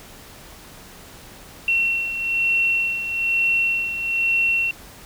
sine beating tone pair, 2719 / 2720.1 Hz, F7 / F7, -47 / -46 cents, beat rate 1.1 Hz, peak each -26 / -19 dBFS, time 1.68-4.71 s, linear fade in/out 2 ms, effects pink hiss -43 dBFS RMS until 5.05 s

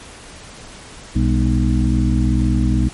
harmonic tone with a mistuned harmonic, 62.2 Hz, B1, 13 cents sharp, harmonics 1 / 2 / 3 / 4 / 5, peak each -16 / -19 / -21 / -22 / -23 dBFS, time 1.15-2.89 s, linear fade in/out 10 ms, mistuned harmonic 3, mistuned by +140 cents, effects pink hiss -38 dBFS RMS until 2.93 s + MP3 48 kbps

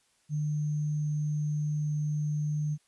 sine tone with sample-and-hold, 150.2 Hz, D3, 39 cents sharp, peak -27 dBFS, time 0.29-2.78 s, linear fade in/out 50 ms, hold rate 6300 Hz, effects white hiss -69 dBFS RMS until 2.87 s + resampled to 24000 Hz

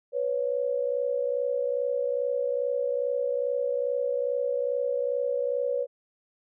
sine tone pair together, 493.9 / 556.3 Hz, B4 / C#5, 0 / +6 cents, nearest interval major second, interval 206 cents, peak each -27 / -28 dBFS, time 0.12-5.87 s, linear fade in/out 50 ms, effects none

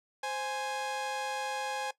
sawtooth tone pair together, 523.3 / 830.7 Hz, C5 / G#5, 0 / 0 cents, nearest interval minor sixth, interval 800 cents, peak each -35 / -30 dBFS, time 0.23-1.91 s, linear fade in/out 5 ms, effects noise-tail reverb RT60 0.1 s tail -17 dB re dry + low-pass 8000 Hz 12 dB/octave

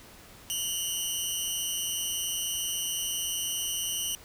15% pulse tone pair together, 2867 / 3045 Hz, F7 / F#7, +45 / +49 cents, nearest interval minor second, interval 104 cents, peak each -25 dBFS, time 0.5-4.15 s, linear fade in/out 0 ms, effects pink hiss -51 dBFS RMS until 4.24 s

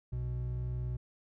triangle tone pair together, 61.73 / 123.47 Hz, B1 / B2, 0 / 0 cents, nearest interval octave, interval 1200 cents, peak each -35 / -33 dBFS, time 0.12-0.97 s, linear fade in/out 10 ms, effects none

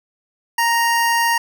25% pulse tone, 932.3 Hz, A#5, in tune, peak -11 dBFS, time 0.58-1.38 s, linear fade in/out 5 ms, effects none

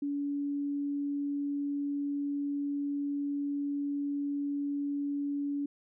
sine tone, 285.1 Hz, C#4, 49 cents sharp, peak -30 dBFS, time 0.02-5.66 s, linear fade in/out 5 ms, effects none

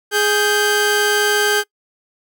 sawtooth tone pair together, 415.8 / 1569.9 Hz, G#4 / G6, +2 / +2 cents, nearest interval octave + major seventh, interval 2300 cents, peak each -13 dBFS, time 0.11-1.64 s, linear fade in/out 50 ms, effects noise-tail reverb RT60 0.1 s tail -24 dB re dry

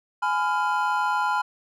triangle chord, F diminished, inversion first, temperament just, 838.1 / 1005.8 / 1396.9 Hz, Ab5 / Cb6 / F6, +16 / +31 / 0 cents, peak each -24 / -23 / -25 dBFS, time 0.22-1.42 s, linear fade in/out 10 ms, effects none

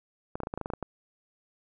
clicks, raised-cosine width 1 ms, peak -19 dBFS, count 11, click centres 0.355 / 0.403 / 0.434 / 0.471 / 0.539 / 0.576 / 0.613 / 0.659 / 0.702 / 0.736 / 0.827 s, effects none

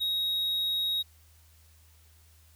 triangle tone, 3784 Hz, A#7, 25 cents sharp, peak -25 dBFS, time 0-1.03 s, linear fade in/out 20 ms, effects added 79 Hz sine -57 dBFS peak until 2.55 s + white hiss -63 dBFS RMS until 2.55 s

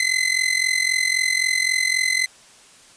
sawtooth tone with amplitude modulation, 2046 Hz, C7, 39 cents flat, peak -11 dBFS, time 0-2.26 s, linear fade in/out 2 ms, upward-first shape sine, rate 43.8 Hz, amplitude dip 80%, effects white hiss -49 dBFS RMS until 2.96 s + resampled to 22050 Hz

